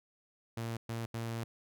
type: tone bursts at uneven times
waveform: sawtooth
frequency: 115 Hz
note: A#2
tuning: 23 cents flat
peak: -32 dBFS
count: 3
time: 0.57-0.77 / 0.89-1.06 / 1.14-1.44 s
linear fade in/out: 5 ms
effects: none